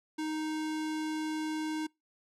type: tone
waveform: square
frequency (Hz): 311.1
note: D#4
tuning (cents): 0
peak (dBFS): -33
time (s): 0.18-1.87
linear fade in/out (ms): 10
effects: noise-tail reverb RT60 0.2 s tail -25 dB re dry + low-pass 9000 Hz 12 dB/octave